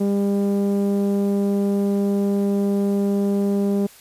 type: tone with low-pass filter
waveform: sawtooth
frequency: 200.2 Hz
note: G3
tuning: 37 cents sharp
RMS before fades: -20 dBFS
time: 0-3.87 s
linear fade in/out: 10 ms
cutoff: 440 Hz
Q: 1.2
effects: white hiss -47 dBFS RMS until 4 s + resampled to 32000 Hz